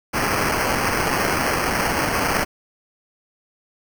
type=noise with sample-and-hold; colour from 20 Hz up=white; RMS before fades=-21 dBFS; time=0.13-2.45 s; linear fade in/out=20 ms; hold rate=3675 Hz; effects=none